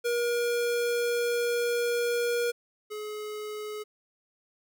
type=tone pair in turn; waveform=square; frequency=476.8 / 423.9 Hz; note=A#4 / G#4; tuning=+39 / +35 cents; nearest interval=major second; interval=204 cents; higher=first; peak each=-26 / -35 dBFS; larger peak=first; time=0.04-2.52 / 2.9-3.84 s; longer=first; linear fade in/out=20 ms; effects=none